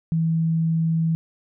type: tone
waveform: sine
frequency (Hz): 163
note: E3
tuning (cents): -19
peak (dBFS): -18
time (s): 0.12-1.15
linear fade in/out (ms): 0
effects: none